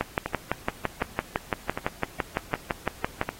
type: two click trains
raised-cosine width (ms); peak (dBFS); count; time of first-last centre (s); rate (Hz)
0.5; -14 / -9; 5 / 20; 0.26-3.29 / 0.01-3.214; 1.32 / 5.93
effects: pink hiss -48 dBFS RMS until 3.39 s + AAC 48 kbps